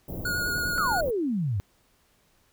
pink band-stop noise, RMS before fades -35 dBFS, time 0.08-1.11 s, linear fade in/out 5 ms, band 600 to 16000 Hz, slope 24 dB/octave
square tone with vibrato, 1444 Hz, F#6, 43 cents flat, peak -27 dBFS, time 0.25-1.01 s, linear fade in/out 5 ms, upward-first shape triangle, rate 9.9 Hz, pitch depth 23 cents each way
sine exponential sweep, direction down, 1400 to 90.6 Hz, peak -24 dBFS, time 0.78-1.6 s, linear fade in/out 0 ms
effects pink hiss -65 dBFS RMS until 2.52 s

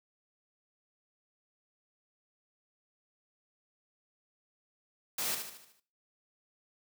white noise with echo, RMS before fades -34 dBFS, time 5.18-5.35 s, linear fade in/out 5 ms, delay 75 ms, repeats 6, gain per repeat -6 dB, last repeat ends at 5.8 s, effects noise-tail reverb RT60 0.4 s tail -17 dB re dry + high-pass 150 Hz 12 dB/octave

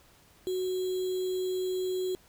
sine tone with sample-and-hold, 370 Hz, F#4, in tune, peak -28 dBFS, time 0.47-2.15 s, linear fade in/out 0 ms, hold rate 3675 Hz, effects pink hiss -60 dBFS RMS until 2.28 s

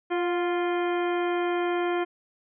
harmonic tone with a mistuned harmonic, 349.2 Hz, F4, in tune, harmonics 1 / 2 / 3 / 4 / 5 / 6 / 7 / 9, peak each -25 / -31 / -35 / -37 / -39 / -41 / -42 / -44 dBFS, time 0.1-2.05 s, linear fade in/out 20 ms, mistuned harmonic 2, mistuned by +31 cents, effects none

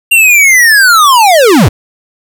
square linear sweep, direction down, 2794 to 69.4 Hz, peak -3 dBFS, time 0.11-1.69 s, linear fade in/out 10 ms, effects none

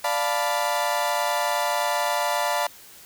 35% pulse chord, B half-diminished seventh, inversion first, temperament equal, 587.3 / 698.5 / 880 / 987.8 Hz, D5 / F5 / A5 / B5, 0 / 0 / 0 / 0 cents, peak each -26 dBFS, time 0.04-2.67 s, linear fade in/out 5 ms, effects white hiss -47 dBFS RMS until 3.05 s

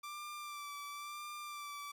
sawtooth tone with vibrato, 1174.7 Hz, D6, in tune, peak -40 dBFS, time 0.03-1.92 s, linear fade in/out 10 ms, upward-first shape sine, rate 0.97 Hz, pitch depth 29 cents each way, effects 12-bit

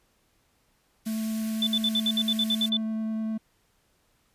white band-stop noise, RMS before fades -42 dBFS, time 1.05-2.7 s, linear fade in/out 20 ms, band 220 to 1400 Hz, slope 96 dB/octave
triangle tone with vibrato, 220 Hz, A3, in tune, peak -25 dBFS, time 1.06-3.38 s, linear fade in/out 10 ms, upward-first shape triangle, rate 9.9 Hz, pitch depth 9 cents each way
sine tone bursts, 3512 Hz, A7, 4 cents flat, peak -22 dBFS, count 11, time 1.62-2.769 s, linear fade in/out 2 ms, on 49 ms, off 61 ms
effects pink hiss -68 dBFS RMS until 4.34 s + resampled to 32000 Hz

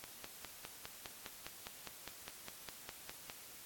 click train, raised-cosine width 0.2 ms, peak -27 dBFS, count 17, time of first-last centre 0.04-3.299 s, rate 4.91 Hz, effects white hiss -54 dBFS RMS until 3.65 s + AAC 64 kbps

